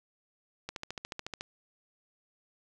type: click train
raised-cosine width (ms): 0.2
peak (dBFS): -20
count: 11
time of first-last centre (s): 0.69-1.409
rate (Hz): 13.9
effects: none